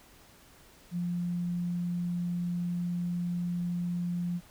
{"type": "tone", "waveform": "sine", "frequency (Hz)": 175, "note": "F3", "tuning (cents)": 4, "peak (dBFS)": -29, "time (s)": [0.91, 4.41], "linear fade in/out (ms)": 50, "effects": ["pink hiss -57 dBFS RMS until 4.5 s"]}